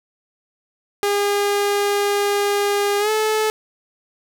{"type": "tone with pitch glide", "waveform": "sawtooth", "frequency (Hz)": [406.4, 433.1], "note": ["G#4", "A4"], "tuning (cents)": [-38, -27], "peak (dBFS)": -13, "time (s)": [1.03, 3.5], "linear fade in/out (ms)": 0, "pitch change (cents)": 111, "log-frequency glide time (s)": [2.99, 3.1], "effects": []}